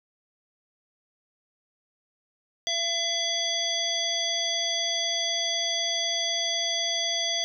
harmonic tone, 674 Hz, E5, 38 cents sharp, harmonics 1 / 3 / 5 / 7 / 9, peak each -34 / -35 / -27 / -33 / -33 dBFS, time 2.67-7.44 s, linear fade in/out 0 ms, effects none

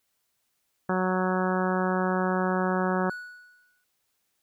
harmonic tone, 185 Hz, F#3, in tune, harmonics 1 / 2 / 3 / 4 / 5 / 6 / 7 / 8 / 9, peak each -27 / -30 / -32 / -33 / -34 / -35 / -35 / -36 / -37 dBFS, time 0.89-3.1 s, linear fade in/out 5 ms
triangle tone with exponential decay, 1471 Hz, F#6, 11 cents flat, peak -30 dBFS, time 3.1-3.84 s, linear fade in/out 2 ms, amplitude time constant 160 ms
effects white hiss -75 dBFS RMS until 4.42 s

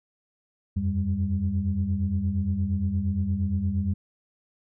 sine tone cluster, 85.3 / 93.9 / 198.5 Hz, F2 / F#2 / G3, -40 / +26 / +22 cents, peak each -27 dBFS, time 0.76-3.94 s, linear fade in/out 10 ms, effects tanh soft clip ceiling -14 dBFS

